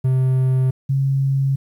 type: tone pair in turn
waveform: triangle / sine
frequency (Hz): 130 / 136.21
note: C3 / C#3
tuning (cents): -11 / -30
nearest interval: minor second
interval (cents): 81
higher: second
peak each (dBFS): -12 / -15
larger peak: first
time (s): 0.04-0.71 / 0.89-1.56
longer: neither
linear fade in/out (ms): 10
effects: 9-bit